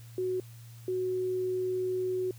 sine tone pair in turn, 369.6 / 369.6 Hz, F#4 / F#4, -2 / -2 cents, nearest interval unison, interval 0 cents, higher neither, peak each -28 dBFS, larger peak neither, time 0.18-0.4 / 0.88-2.31 s, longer second, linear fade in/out 2 ms, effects added 116 Hz sine -46 dBFS peak until 2.38 s + white hiss -58 dBFS RMS until 2.38 s

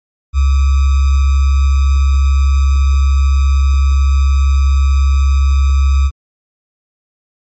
sine tone with sample-and-hold, 68.4 Hz, C#2, 23 cents flat, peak -7 dBFS, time 0.33-6.11 s, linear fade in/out 50 ms, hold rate 1225 Hz, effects MP3 32 kbps

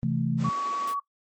sine chord, A minor, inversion first, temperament just, 132 / 165 / 220 Hz, C3 / E3 / A3, +16 / +2 / 0 cents, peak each -28 dBFS, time 0.03-0.49 s, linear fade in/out 0 ms
pink high-pass noise, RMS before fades -40 dBFS, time 0.37-0.95 s, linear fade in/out 50 ms, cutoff 230 Hz, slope 48 dB/octave
sine tone, 1128 Hz, C#6, 30 cents sharp, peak -26 dBFS, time 0.44-1 s, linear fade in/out 10 ms
effects noise-tail reverb RT60 0.1 s tail -19 dB re dry + Opus 24 kbps

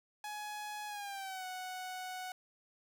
sawtooth tone with pitch glide, 840 to 739.8 Hz, G#5 to F#5, +19 to 0 cents, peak -37 dBFS, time 0.24-2.32 s, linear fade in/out 2 ms, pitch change -219 cents, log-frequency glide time 0.87-1.45 s, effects 11-bit

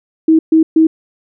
sine tone bursts, 320 Hz, D#4, 49 cents sharp, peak -5 dBFS, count 3, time 0.28-0.87 s, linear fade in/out 5 ms, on 110 ms, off 130 ms, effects none

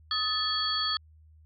sine tone cluster, 1260 / 1748 / 3319 / 4474 Hz, D#6 / A6 / G#7 / C#8, +21 / -12 / -2 / +15 cents, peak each -32 / -38 / -32 / -29 dBFS, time 0.11-0.97 s, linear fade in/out 2 ms, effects added 78 Hz sine -53 dBFS peak until 1.45 s

